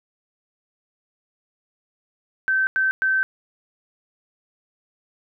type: tone bursts at uneven times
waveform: sine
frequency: 1545 Hz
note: G6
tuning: 26 cents flat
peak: -17 dBFS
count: 3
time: 2.48-2.67 / 2.76-2.91 / 3.02-3.23 s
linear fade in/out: 0 ms
effects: none